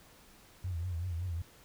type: tone with vibrato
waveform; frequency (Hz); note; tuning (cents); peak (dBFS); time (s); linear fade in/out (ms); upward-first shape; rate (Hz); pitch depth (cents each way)
sine; 87.31; F2; 0; -33; 0.64-1.42; 5; triangle; 5.3; 130
effects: pink hiss -59 dBFS RMS until 1.64 s